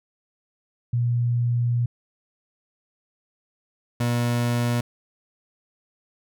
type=tone pair in turn; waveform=sine / 30% pulse; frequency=120 / 120 Hz; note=B2 / B2; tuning=-49 / -49 cents; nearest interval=unison; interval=0 cents; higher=neither; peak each=-19 / -18 dBFS; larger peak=second; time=0.93-1.86 / 4-4.81 s; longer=first; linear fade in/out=5 ms; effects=none